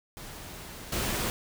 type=noise with level steps; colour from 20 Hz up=pink; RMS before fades=-43 / -30 dBFS; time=0.17-1.3 s; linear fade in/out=0 ms; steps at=0.92 s; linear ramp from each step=5 ms; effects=none